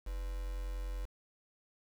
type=tone with quantisation; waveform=sine; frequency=45.28 Hz; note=F#1; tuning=37 cents flat; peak=-36 dBFS; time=0.06-1.06 s; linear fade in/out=10 ms; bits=8; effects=none